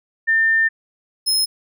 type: tone pair in turn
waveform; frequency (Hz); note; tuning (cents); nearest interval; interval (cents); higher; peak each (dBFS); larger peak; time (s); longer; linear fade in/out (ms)
sine / sawtooth; 1800 / 5156; A6 / E8; +39 / -39; octave + tritone; 1822; second; -13; neither; 0.27-0.69 / 1.26-1.46; first; 20
effects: none